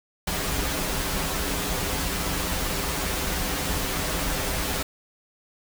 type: noise with comb filter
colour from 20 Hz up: pink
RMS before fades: -27 dBFS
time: 0.27-4.83 s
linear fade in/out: 5 ms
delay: 8.7 ms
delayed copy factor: -0.65
effects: none